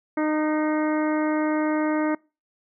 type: harmonic tone with a mistuned harmonic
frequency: 306.8 Hz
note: D#4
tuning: 24 cents flat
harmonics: 1 / 2 / 3 / 4 / 5 / 6 / 7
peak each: -22 / -28 / -32 / -34 / -36 / -38 / -39 dBFS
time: 0.17-2.15 s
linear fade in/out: 5 ms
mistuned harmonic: 6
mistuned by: +32 cents
effects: noise-tail reverb RT60 0.3 s tail -25 dB re dry